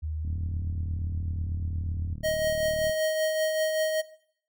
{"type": "tone with pitch glide", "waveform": "sine", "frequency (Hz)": [77.78, 83.85], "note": ["D#2", "E2"], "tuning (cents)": [0, 30], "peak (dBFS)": -29, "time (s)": [0.02, 2.15], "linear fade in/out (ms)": 20, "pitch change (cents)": 130, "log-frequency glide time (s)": [0.22, 0.35]}
{"type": "click train", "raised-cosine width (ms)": 5, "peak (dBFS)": -27, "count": 101, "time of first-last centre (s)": [0.25, 2.896], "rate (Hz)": 37.8}
{"type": "tone with tremolo", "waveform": "square", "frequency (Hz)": 628, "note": "D#5", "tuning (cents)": 16, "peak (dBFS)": -24, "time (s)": [2.23, 4.02], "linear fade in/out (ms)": 20, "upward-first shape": "triangle", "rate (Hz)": 5.2, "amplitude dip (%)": 45}
{"effects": ["noise-tail reverb RT60 0.6 s tail -17 dB re dry"]}